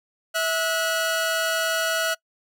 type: tone pair together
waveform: sawtooth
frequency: 651.9 / 1461 Hz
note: E5 / F#6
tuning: -19 / -22 cents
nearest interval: octave + major second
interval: 1397 cents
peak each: -21 dBFS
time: 0.34-2.15 s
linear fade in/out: 20 ms
effects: noise-tail reverb RT60 0.1 s tail -23 dB re dry